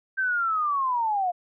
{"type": "linear sweep", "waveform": "sine", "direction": "down", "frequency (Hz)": [1572, 693], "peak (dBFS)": -22, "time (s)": [0.17, 1.32], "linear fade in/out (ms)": 20, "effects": []}